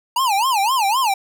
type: tone with vibrato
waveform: square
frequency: 914 Hz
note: A#5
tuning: 34 cents flat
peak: -16 dBFS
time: 0.16-1.14 s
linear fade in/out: 5 ms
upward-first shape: sine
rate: 3.9 Hz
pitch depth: 280 cents each way
effects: none